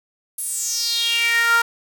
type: tone with high-pass filter sweep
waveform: sawtooth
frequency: 465.5 Hz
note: A#4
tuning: 2 cents flat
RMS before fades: -20 dBFS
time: 0.38-1.62 s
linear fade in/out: 5 ms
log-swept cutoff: 11000 to 1200 Hz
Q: 5.4
effects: none